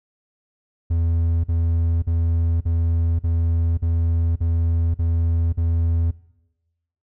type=tone bursts; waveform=triangle; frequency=83.4 Hz; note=E2; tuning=21 cents sharp; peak=-15 dBFS; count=9; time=0.9-6.112 s; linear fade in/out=10 ms; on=540 ms; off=44 ms; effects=noise-tail reverb RT60 1.0 s tail -21 dB re dry